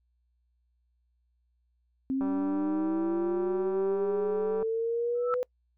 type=linear sweep; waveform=sine; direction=up; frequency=262.8 to 501 Hz; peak=-26 dBFS; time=2.1-5.43 s; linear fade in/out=0 ms
type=click train; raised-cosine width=1 ms; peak=-26 dBFS; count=470; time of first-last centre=2.21-4.628 s; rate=194 Hz
type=tone with exponential growth; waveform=sine; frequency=1318.5 Hz; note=E6; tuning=in tune; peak=-24 dBFS; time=5.15-5.34 s; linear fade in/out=0 ms; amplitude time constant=41 ms
effects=noise-tail reverb RT60 0.1 s tail -26 dB re dry + added 60 Hz sine -69 dBFS peak until 5.77 s